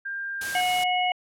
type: tone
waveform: sine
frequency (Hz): 1596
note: G6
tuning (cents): +31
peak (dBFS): -29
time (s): 0.05-0.61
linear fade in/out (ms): 10
type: noise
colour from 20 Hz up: white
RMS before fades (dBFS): -34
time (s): 0.41-0.84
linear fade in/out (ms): 5
type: harmonic tone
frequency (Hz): 728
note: F#5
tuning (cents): -28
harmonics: 1 / 3 / 4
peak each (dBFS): -23 / -28 / -29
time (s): 0.55-1.12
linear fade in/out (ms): 2
effects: low-pass 12000 Hz 12 dB/octave